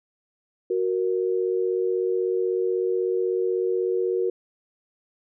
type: tone pair together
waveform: sine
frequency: 370 / 466.2 Hz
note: F#4 / A#4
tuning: 0 / 0 cents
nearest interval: major third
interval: 400 cents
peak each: -23 / -25 dBFS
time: 0.7-4.3 s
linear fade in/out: 5 ms
effects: none